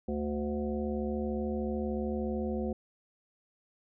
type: harmonic tone with a mistuned harmonic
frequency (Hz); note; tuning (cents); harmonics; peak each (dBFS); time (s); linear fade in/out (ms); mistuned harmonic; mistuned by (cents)
73.5; D2; +2; 1 / 3 / 5 / 7 / 9 / 10; -38 / -33 / -37 / -38 / -50 / -45; 0.08-2.73; 5; 1; -25
effects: none